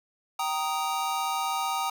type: chord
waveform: square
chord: Eb major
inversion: first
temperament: just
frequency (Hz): 777.8 / 933.4 / 1244.5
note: G5 / Bb5 / Eb6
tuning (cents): -14 / +2 / 0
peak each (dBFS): -32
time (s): 0.39-1.9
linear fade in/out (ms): 5
effects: none